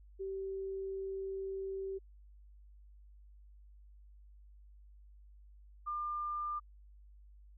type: tone pair in turn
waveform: sine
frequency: 386.3 / 1199.8 Hz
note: G4 / D6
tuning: -25 / +37 cents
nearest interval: octave + minor sixth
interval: 1962 cents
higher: second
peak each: -37 / -35 dBFS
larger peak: second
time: 0.19-1.99 / 5.86-6.6 s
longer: first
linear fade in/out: 20 ms
effects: added 50 Hz sine -55 dBFS peak until 7.57 s